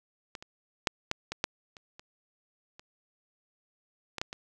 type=clicks; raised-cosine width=0.2 ms; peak=-22 / -27 / -7 / -11 / -17 / -9 / -30 / -29 / -30 / -18 / -13 / -22 dBFS; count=12; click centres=0.352 / 0.425 / 0.872 / 1.114 / 1.32 / 1.441 / 1.768 / 1.995 / 2.795 / 4.183 / 4.215 / 4.329 s; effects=none